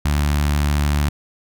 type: tone with notch filter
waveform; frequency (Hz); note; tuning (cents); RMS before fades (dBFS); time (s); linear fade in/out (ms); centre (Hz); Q
sawtooth; 73.1; D2; -7; -18; 0.05-1.09; 5; 460; 0.9
effects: none